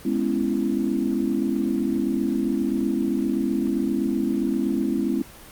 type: chord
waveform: sine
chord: C# minor seventh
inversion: second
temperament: just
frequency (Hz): 207.9 / 249.5 / 277.2 / 332.6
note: G#3 / B3 / C#4 / E4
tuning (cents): +2 / +18 / 0 / +16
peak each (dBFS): -26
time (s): 0.05-5.22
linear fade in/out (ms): 5
effects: pink hiss -44 dBFS RMS until 5.51 s + Opus 24 kbps